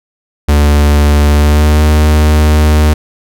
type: tone with pitch glide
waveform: 45% pulse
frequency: 73.42 to 76.01 Hz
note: D2 to D#2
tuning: 0 to -40 cents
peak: -5 dBFS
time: 0.48-2.94 s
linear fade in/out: 10 ms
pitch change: +60 cents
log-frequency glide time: 1.3-1.84 s
effects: none